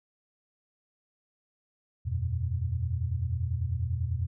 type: chord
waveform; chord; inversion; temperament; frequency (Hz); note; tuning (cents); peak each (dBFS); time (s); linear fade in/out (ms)
sine; E suspended second; none; equal with one note detuned; 82.41 / 92.5 / 120.51; E2 / F#2 / B2; 0 / 0 / -42; -31 / -32 / -32; 2.05-4.27; 20
effects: none